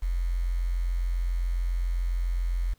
sine tone with quantisation, 43.65 Hz, F1, in tune, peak -24 dBFS, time 0.02-2.74 s, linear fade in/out 10 ms, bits 8, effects pink hiss -67 dBFS RMS until 2.78 s

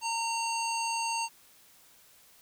harmonic tone, 916 Hz, A#5, 31 cents flat, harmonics 1 / 3 / 5 / 7 / 9, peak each -31 / -36 / -38 / -39 / -41 dBFS, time 0.01-1.29 s, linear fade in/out 50 ms, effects white hiss -59 dBFS RMS until 2.41 s

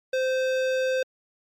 sine tone with hard clipping, 519 Hz, C5, 14 cents flat, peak -24 dBFS, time 0.13-1.03 s, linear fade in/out 5 ms, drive 16 dB, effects MP3 64 kbps

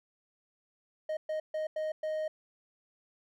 triangle tone bursts at uneven times, 622.3 Hz, D#5, in tune, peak -29 dBFS, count 5, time 1.09-1.17 / 1.29-1.4 / 1.54-1.67 / 1.76-1.92 / 2.03-2.28 s, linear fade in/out 5 ms, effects none

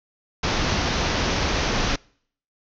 pink low-pass noise, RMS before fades -23 dBFS, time 0.43-1.96 s, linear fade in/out 5 ms, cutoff 6300 Hz, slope 96 dB/octave, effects noise-tail reverb RT60 0.6 s tail -26 dB re dry

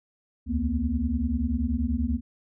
sine tone cluster, 67.7 / 77.9 / 228.9 / 249 Hz, C#2 / D#2 / A#3 / B3, -40 / +3 / -31 / +14 cents, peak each -29 dBFS, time 0.46-2.21 s, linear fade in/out 50 ms, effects none

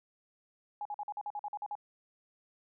sine tone bursts, 830.6 Hz, G#5, in tune, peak -35 dBFS, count 11, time 0.81-1.753 s, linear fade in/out 2 ms, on 43 ms, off 47 ms, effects none

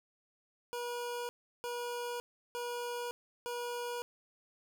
25% pulse tone bursts, 482 Hz, B4, 42 cents flat, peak -33 dBFS, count 4, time 0.73-4.02 s, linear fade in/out 0 ms, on 560 ms, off 350 ms, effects none

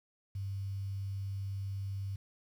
sine tone with quantisation, 98 Hz, G2, in tune, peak -35 dBFS, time 0.35-2.16 s, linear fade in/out 5 ms, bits 10, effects none

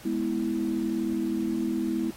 sine chord, E major, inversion first, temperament equal with one note detuned, 207.7 / 246.9 / 327 Hz, G#3 / B3 / E4, 0 / 0 / -14 cents, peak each -31 / -30 / -28 dBFS, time 0.05-2.11 s, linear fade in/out 5 ms, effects pink hiss -48 dBFS RMS until 2.16 s + AAC 48 kbps

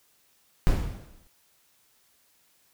brown noise with exponential decay, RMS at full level -20 dBFS, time 0.67-1.27 s, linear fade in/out 0 ms, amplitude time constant 130 ms, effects white hiss -65 dBFS RMS until 2.73 s

